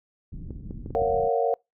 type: low-pass noise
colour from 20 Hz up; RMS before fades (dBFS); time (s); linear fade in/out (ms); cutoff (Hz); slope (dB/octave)
pink; -38; 0.32-1.29; 5; 250; 24
type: clicks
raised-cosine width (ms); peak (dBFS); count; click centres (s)
3; -22; 5; 0.507 / 0.709 / 0.861 / 0.906 / 1.02
type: chord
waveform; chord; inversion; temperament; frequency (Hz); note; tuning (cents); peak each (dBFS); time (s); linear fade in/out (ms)
sine; Gb major seventh; first; just; 462.5 / 555 / 693.7 / 740; Bb4 / Db5 / F5 / Gb5; -14 / +2 / -12 / 0; -24 / -27 / -27 / -28; 0.95-1.54; 0
effects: noise-tail reverb RT60 0.2 s tail -26 dB re dry